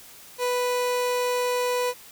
30% pulse tone, 493.9 Hz, B4, in tune, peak -20 dBFS, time 0.38-1.94 s, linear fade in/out 50 ms, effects white hiss -47 dBFS RMS until 2.11 s

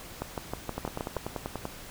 two click trains, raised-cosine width 1 ms, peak -17 / -18 dBFS, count 7 / 10, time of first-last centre 0.22-1.166 / 0.78-1.654 s, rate 6.34 / 10.3 Hz, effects pink hiss -45 dBFS RMS until 1.9 s

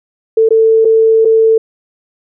sine tone with dropouts, 445.9 Hz, A4, 23 cents sharp, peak -5 dBFS, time 0.37-1.58 s, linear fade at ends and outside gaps 5 ms, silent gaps 0.489-0.506 / 0.848-0.852 / 1.249-1.253 s, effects none

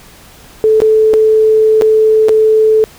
sine tone with dropouts, 436.3 Hz, A4, 15 cents flat, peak -5 dBFS, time 0.64-2.84 s, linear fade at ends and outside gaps 0 ms, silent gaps 0.803-0.819 / 1.135-1.139 / 1.812-1.82 / 2.285-2.292 s, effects pink hiss -39 dBFS RMS until 2.98 s

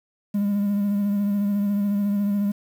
triangle tone with vibrato, 202.9 Hz, G#3, 40 cents flat, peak -17 dBFS, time 0.34-2.52 s, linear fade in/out 10 ms, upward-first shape sine, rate 14 Hz, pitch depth 27 cents each way, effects tanh soft clip ceiling -13 dBFS + 8-bit

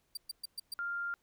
sawtooth tone bursts, 4699 Hz, D8, in tune, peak -34 dBFS, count 5, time 0.15-0.74 s, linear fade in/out 5 ms, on 22 ms, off 120 ms
sine tone, 1396.9 Hz, F6, in tune, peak -34 dBFS, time 0.79-1.14 s, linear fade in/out 0 ms
effects pink hiss -75 dBFS RMS until 1.22 s

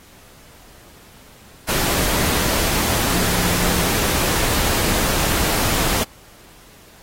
sine tone in noise, 177.6 Hz, F3, 29 cents sharp, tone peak -25 dBFS, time 3.09-3.88 s, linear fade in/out 10 ms, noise pink, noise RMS -20 dBFS, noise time 1.68-6.04 s, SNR -8 dB, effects pink hiss -47 dBFS RMS until 7.02 s + AAC 48 kbps

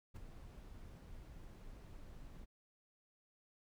brown noise with ADSR envelope, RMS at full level -45 dBFS, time 0.14-2.46 s, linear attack 26 ms, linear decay 11 ms, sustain -8 dB, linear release 28 ms, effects none

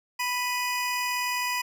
25% pulse tone pair together, 987.8 / 2489 Hz, B5 / D#7, 0 / 0 cents, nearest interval octave + major third, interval 1600 cents, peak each -24 / -27 dBFS, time 0.19-1.62 s, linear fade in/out 10 ms, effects none

